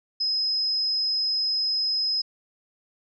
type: tone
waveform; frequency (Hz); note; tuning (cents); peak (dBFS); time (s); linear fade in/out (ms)
sine; 5090; D#8; +39; -22; 0.2-2.22; 10
effects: none